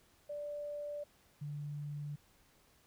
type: tone pair in turn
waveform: sine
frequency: 586 / 146.5 Hz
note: D5 / D3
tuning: -4 / -4 cents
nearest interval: 2 octaves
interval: 2400 cents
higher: first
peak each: -39 / -39 dBFS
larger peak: neither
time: 0.29-1.04 / 1.41-2.16 s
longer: neither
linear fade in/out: 10 ms
effects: pink hiss -68 dBFS RMS until 2.86 s